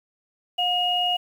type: tone pair together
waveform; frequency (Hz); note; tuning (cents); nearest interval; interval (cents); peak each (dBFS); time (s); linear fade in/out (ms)
sine; 717.2 / 2869; F5 / F7; +46 / +46; 2 octaves; 2400; -24 / -22; 0.58-1.17; 10
effects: 8-bit